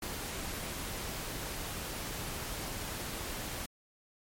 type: noise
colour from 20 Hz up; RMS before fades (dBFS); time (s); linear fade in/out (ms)
pink; -39; 0.02-3.66; 5
effects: MP3 64 kbps